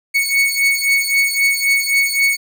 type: beating tone pair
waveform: 40% pulse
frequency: 2217 / 2220.8 Hz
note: C#7 / C#7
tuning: 0 / +3 cents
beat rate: 3.8 Hz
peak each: -15 / -16 dBFS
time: 0.14-2.37 s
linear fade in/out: 20 ms
effects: none